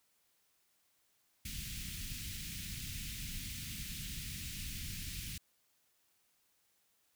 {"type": "band-stop noise", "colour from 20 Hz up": "pink", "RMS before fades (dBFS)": -43, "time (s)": [1.45, 5.38], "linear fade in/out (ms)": 5, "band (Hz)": [210, 2200], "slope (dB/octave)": 24, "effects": ["white hiss -75 dBFS RMS until 7.15 s"]}